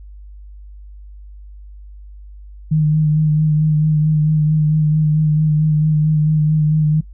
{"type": "tone with vibrato", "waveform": "sine", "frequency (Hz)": 153.7, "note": "D#3", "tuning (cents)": -21, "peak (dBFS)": -11, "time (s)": [2.71, 7.01], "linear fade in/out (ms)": 10, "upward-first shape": "sine", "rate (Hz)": 4.5, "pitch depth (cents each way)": 26, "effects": ["noise-tail reverb RT60 0.1 s tail -22 dB re dry", "added 50 Hz sine -34 dBFS peak until 7.13 s"]}